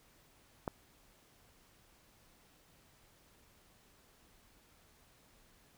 click, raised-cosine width 1 ms, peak -21 dBFS, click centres 0.678 s, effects pink hiss -66 dBFS RMS until 5.77 s

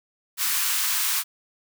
white high-pass noise, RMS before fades -24 dBFS, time 0.37-1.24 s, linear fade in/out 50 ms, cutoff 940 Hz, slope 48 dB/octave, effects none

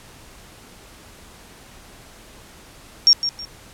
sine tone with echo, 5550 Hz, F8, 12 cents flat, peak -8 dBFS, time 3.07-3.13 s, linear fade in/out 0 ms, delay 160 ms, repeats 2, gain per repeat -11 dB, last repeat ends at 3.45 s, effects pink hiss -45 dBFS RMS until 3.73 s + low-pass 12000 Hz 12 dB/octave

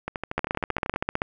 two click trains, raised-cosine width 0.5 ms, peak -14 / -9 dBFS, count 12 / 14, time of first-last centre 0.08-0.939 / 0.38-1.219 s, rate 12.8 / 15.5 Hz, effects none

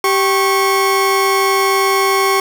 30% pulse tone pair together, 389.8 / 1098 Hz, G4 / C#6, -10 / -17 cents, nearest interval octave + tritone, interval 1793 cents, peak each -12 dBFS, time 0.04-2.4 s, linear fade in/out 2 ms, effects none

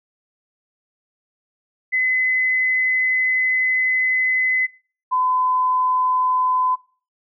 sine tone pair in turn, 2028 / 1014 Hz, B6 / B5, +45 / +45 cents, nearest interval octave, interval 1200 cents, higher first, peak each -16 dBFS, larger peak neither, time 1.92-4.67 / 5.11-6.76 s, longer first, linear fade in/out 20 ms, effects noise-tail reverb RT60 0.4 s tail -21 dB re dry

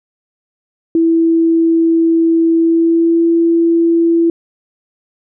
sine tone with pitch glide, 329.6 to 334.6 Hz, E4 to E4, 0 to +26 cents, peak -8 dBFS, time 0.95-4.3 s, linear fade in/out 2 ms, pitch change +26 cents, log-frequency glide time 2.55-3.25 s, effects none

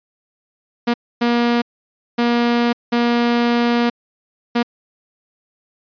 sawtooth tone bursts at uneven times, 237.9 Hz, A#3, 35 cents sharp, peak -10 dBFS, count 5, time 0.87-0.94 / 1.21-1.62 / 2.18-2.73 / 2.92-3.9 / 4.55-4.63 s, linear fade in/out 10 ms, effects resampled to 11025 Hz

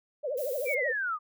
sine tone with vibrato, 543 Hz, C#5, 36 cents flat, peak -29 dBFS, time 0.23-0.93 s, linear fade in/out 20 ms, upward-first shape triangle, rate 13 Hz, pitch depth 250 cents each way
violet noise, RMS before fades -42 dBFS, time 0.37-0.75 s, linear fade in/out 10 ms
sine linear sweep, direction down, 2392 to 1174.7 Hz, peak -28 dBFS, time 0.65-1.19 s, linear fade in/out 50 ms
effects none

